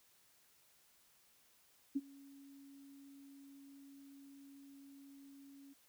sine tone with ADSR envelope, 277.2 Hz, C#4, in tune, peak -31 dBFS, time 1.95-5.74 s, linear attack 14 ms, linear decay 37 ms, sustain -24 dB, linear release 18 ms, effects white hiss -70 dBFS RMS until 5.88 s

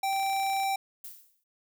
square tone, 780 Hz, G5, 9 cents flat, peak -27 dBFS, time 0.03-0.76 s, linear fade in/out 5 ms
click train, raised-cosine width 0.2 ms, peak -30 dBFS, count 16, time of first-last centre 0.13-0.633 s, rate 29.8 Hz
violet noise with exponential decay, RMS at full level -39 dBFS, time 1.04-1.44 s, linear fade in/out 5 ms, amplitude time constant 85 ms
effects none

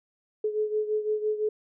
sine beating tone pair, 425.8 / 431.7 Hz, G#4 / A4, +43 / -33 cents, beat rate 5.9 Hz, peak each -26 / -31 dBFS, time 0.44-1.49 s, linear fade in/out 5 ms, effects none

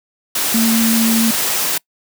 sine tone in noise, 226.7 Hz, A#3, 48 cents flat, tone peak -12 dBFS, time 0.54-1.31 s, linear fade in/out 5 ms, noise white, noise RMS -18 dBFS, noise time 0.35-1.78 s, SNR +3 dB, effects noise-tail reverb RT60 0.1 s tail -25 dB re dry + high-pass 150 Hz 12 dB/octave

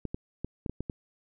clicks, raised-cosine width 3 ms, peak -20 dBFS, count 7, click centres 0.053 / 0.145 / 0.446 / 0.662 / 0.696 / 0.806 / 0.898 s, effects none

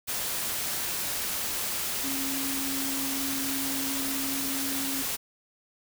sine tone in noise, 272.2 Hz, C#4, 31 cents flat, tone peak -33 dBFS, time 2.03-5.03 s, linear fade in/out 20 ms, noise white, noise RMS -31 dBFS, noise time 0.07-5.17 s, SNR -5 dB, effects none

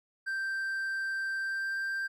triangle tone with pitch glide, 1568 to 1577.1 Hz, G6 to G6, 0 to +10 cents, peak -29 dBFS, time 0.26-2.08 s, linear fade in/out 20 ms, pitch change +10 cents, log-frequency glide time 1.39-1.73 s, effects none

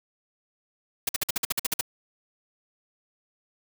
white noise bursts, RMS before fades -25 dBFS, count 11, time 1.07-1.811 s, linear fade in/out 5 ms, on 21 ms, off 51 ms, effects none

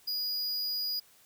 square tone, 4902 Hz, D#8, 27 cents flat, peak -31 dBFS, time 0.07-1 s, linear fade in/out 10 ms, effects white hiss -61 dBFS RMS until 1.25 s

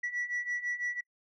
sine beating tone pair, 1945 / 1951 Hz, B6 / B6, -27 / -22 cents, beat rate 6 Hz, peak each -35 / -32 dBFS, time 0.03-1.01 s, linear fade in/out 10 ms, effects noise-tail reverb RT60 0.1 s tail -26 dB re dry + tanh soft clip ceiling -28 dBFS

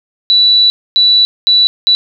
sine tone bursts at uneven times, 3951 Hz, B7, in tune, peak -5 dBFS, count 4, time 0.3-0.7 / 0.96-1.25 / 1.47-1.67 / 1.87-1.95 s, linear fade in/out 0 ms, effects none

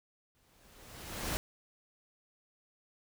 pink noise with exponential growth, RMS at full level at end -33 dBFS, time 0.35-1.37 s, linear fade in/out 0 ms, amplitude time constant 220 ms, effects none

